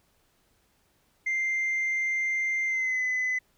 sine tone with pitch glide, 2093 to 2016 Hz, C7 to B6, 0 to +35 cents, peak -23 dBFS, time 1.26-3.39 s, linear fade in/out 10 ms, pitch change -65 cents, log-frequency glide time 2.66-3.02 s, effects tanh soft clip ceiling -23 dBFS + pink hiss -68 dBFS RMS until 3.57 s

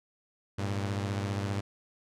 sawtooth beating tone pair, 99.2 / 114.2 Hz, G2 / A#2, +21 / -35 cents, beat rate 15 Hz, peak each -27 / -33 dBFS, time 0.58-1.61 s, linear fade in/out 10 ms, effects low-pass 8000 Hz 12 dB/octave

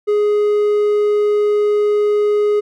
triangle tone, 416.6 Hz, G#4, 5 cents sharp, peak -10 dBFS, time 0.07-2.61 s, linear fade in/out 20 ms, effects none

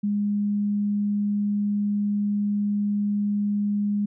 sine tone, 205.3 Hz, G#3, 20 cents flat, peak -21 dBFS, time 0.03-4.06 s, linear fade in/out 10 ms, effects none

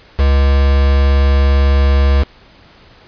triangle tone with quantisation, 69 Hz, C#2, 7 cents flat, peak -6 dBFS, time 0.18-2.24 s, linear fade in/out 20 ms, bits 3, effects pink hiss -44 dBFS RMS until 3.07 s + resampled to 11025 Hz

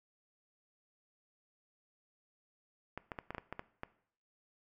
clicks, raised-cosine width 0.5 ms, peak -25 dBFS, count 9, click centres 2.976 / 3.118 / 3.188 / 3.306 / 3.348 / 3.382 / 3.526 / 3.594 / 3.834 s, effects noise-tail reverb RT60 0.6 s tail -18 dB re dry

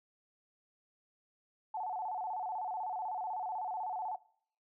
sine tone with vibrato, 800 Hz, G5, 35 cents sharp, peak -35 dBFS, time 1.74-4.16 s, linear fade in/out 5 ms, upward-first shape square, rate 16 Hz, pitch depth 150 cents each way, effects noise-tail reverb RT60 0.6 s tail -21 dB re dry

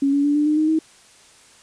sine tone with pitch steps, 277.2 / 283.5 / 290 / 296.6 / 303.3 / 310.2 / 317.3 Hz, C#4 / C#4 / D4 / D4 / D#4 / D#4 / D#4, 0 / +39 / -22 / +17 / -44 / -5 / +34 cents, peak -15 dBFS, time 0.02-0.79 s, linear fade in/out 5 ms, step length 110 ms, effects white hiss -50 dBFS RMS until 1.62 s + resampled to 22050 Hz

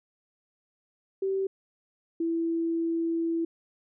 sine tone pair in turn, 386.2 / 331.6 Hz, G4 / E4, -26 / +10 cents, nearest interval minor third, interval 264 cents, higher first, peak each -25 dBFS, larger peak neither, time 1.22-1.47 / 2.2-3.45 s, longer second, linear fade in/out 5 ms, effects none

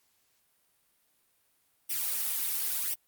blue noise with flanger, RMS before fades -31 dBFS, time 1.89-2.95 s, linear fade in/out 20 ms, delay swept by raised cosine 0.35 to 4.45 ms, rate 0.95 Hz, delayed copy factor +0.65, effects white hiss -71 dBFS RMS until 3.07 s + Opus 48 kbps

